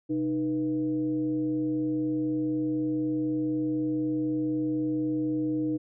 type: tone with frequency modulation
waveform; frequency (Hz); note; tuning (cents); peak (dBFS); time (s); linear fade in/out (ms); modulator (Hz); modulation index
sine; 309; D#4; -12; -25; 0.09-5.78; 20; 178; 0.51
effects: none